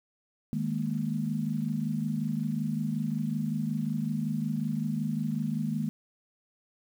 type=chord; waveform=sine; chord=D# suspended fourth; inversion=none; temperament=equal; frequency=155.56 / 207.7 / 233.1 Hz; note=D#3 / G#3 / A#3; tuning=0 / 0 / 0 cents; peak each=-32 dBFS; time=0.53-5.89 s; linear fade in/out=0 ms; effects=9-bit